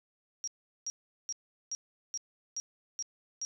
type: tone bursts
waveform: sine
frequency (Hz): 5660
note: F8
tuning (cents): +22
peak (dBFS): -33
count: 8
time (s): 0.44-3.45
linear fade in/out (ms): 0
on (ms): 35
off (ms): 390
effects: none